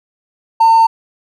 triangle tone with hard clipping, 905 Hz, A5, 48 cents sharp, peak -6 dBFS, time 0.6-0.87 s, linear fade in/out 10 ms, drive 4 dB, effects none

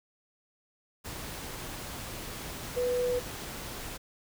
sine tone in noise, 493.9 Hz, B4, in tune, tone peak -26 dBFS, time 2.76-3.2 s, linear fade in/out 20 ms, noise pink, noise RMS -40 dBFS, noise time 1.04-3.98 s, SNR +11 dB, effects none

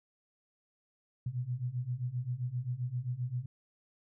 sine beating tone pair, 120 / 127.6 Hz, B2 / C3, -49 / -43 cents, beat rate 7.6 Hz, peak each -37 / -35 dBFS, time 1.26-3.46 s, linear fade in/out 5 ms, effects none

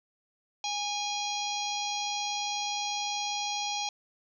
harmonic tone with a mistuned harmonic, 821 Hz, G#5, 20 cents flat, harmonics 1 / 3 / 4 / 5 / 6 / 7 / 8, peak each -34 / -39 / -37 / -38 / -43 / -39 / -43 dBFS, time 0.64-3.89 s, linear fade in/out 2 ms, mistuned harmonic 7, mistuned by -23 cents, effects 11-bit

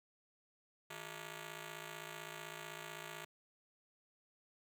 5% pulse ring-modulated tone, 259.8 Hz, C4, 12 cents flat, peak -32 dBFS, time 0.9-3.25 s, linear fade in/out 5 ms, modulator 102 Hz, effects none

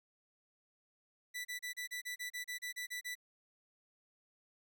sawtooth tone bursts, 1975.5 Hz, B6, in tune, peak -36 dBFS, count 13, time 1.34-3.154 s, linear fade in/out 20 ms, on 110 ms, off 32 ms, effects none

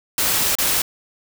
white noise with dropouts, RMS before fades -19 dBFS, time 0.18-0.82 s, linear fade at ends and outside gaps 2 ms, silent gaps 0.553-0.585 s, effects none

